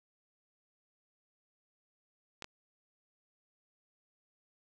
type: clicks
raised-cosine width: 0.2 ms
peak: -25 / -26 dBFS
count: 2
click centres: 2.423 / 2.444 s
effects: none